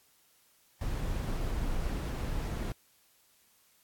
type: noise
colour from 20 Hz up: brown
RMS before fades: -33 dBFS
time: 0.81-2.72 s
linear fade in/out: 2 ms
effects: white hiss -66 dBFS RMS until 3.83 s + AAC 64 kbps